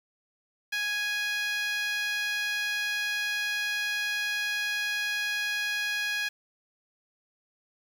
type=tone with high-pass filter; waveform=10% pulse; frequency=830 Hz; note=G#5; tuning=1 cent flat; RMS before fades=-30 dBFS; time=0.72-6.29 s; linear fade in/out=10 ms; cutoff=1800 Hz; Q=2.8; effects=low-pass 11000 Hz 12 dB/octave + 8-bit